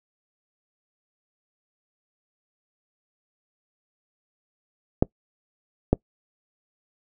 clicks, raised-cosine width 2 ms, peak -3 dBFS, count 2, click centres 5.025 / 5.93 s, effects noise-tail reverb RT60 0.1 s tail -24 dB re dry

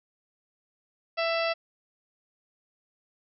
harmonic tone, 664 Hz, E5, 12 cents sharp, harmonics 1 / 2 / 3 / 4 / 5 / 6 / 7 / 8, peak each -27 / -33 / -35 / -33 / -40 / -43 / -38 / -43 dBFS, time 1.17-1.54 s, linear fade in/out 20 ms, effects none

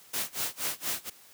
white noise with tremolo, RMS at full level -30 dBFS, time 0.13-1.1 s, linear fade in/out 10 ms, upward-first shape sine, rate 4.2 Hz, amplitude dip 100%, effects white hiss -55 dBFS RMS until 1.33 s + high-pass 100 Hz 12 dB/octave

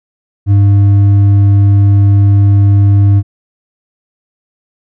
sine tone with hard clipping, 100.2 Hz, G2, 38 cents sharp, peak -5 dBFS, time 0.46-3.23 s, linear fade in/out 50 ms, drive 4 dB, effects none

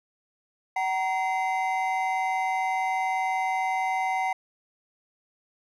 triangle tone cluster, 758 / 937 / 2064 Hz, F#5 / A#5 / C7, +42 / +9 / -24 cents, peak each -24 / -29 / -30 dBFS, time 0.76-4.33 s, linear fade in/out 5 ms, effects none

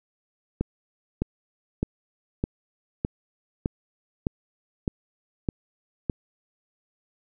click train, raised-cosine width 3 ms, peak -11 dBFS, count 10, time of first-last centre 0.61-6.098 s, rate 1.64 Hz, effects none

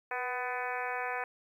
harmonic tone with a mistuned harmonic, 250.2 Hz, B3, 23 cents sharp, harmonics 2 / 3 / 4 / 5 / 6 / 7 / 8 / 9 / 10, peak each -41 / -38 / -40 / -44 / -41 / -40 / -47 / -43 / -46 dBFS, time 0.11-1.24 s, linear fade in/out 2 ms, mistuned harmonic 2, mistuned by -32 cents, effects 11-bit

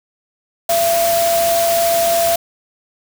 sine tone in noise, 677 Hz, E5, 46 cents sharp, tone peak -13 dBFS, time 0.69-2.36 s, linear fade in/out 5 ms, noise white, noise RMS -21 dBFS, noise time 0.69-2.36 s, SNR +5 dB, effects none

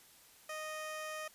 15% pulse tone, 620 Hz, D#5, 6 cents flat, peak -34 dBFS, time 0.49-1.28 s, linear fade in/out 5 ms, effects white hiss -61 dBFS RMS until 1.34 s + resampled to 32000 Hz

